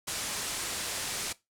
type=low-pass noise; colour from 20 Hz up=white; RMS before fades=-35 dBFS; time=0.07-1.33 s; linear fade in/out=10 ms; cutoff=10000 Hz; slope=24 dB/octave; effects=noise-tail reverb RT60 0.2 s tail -19 dB re dry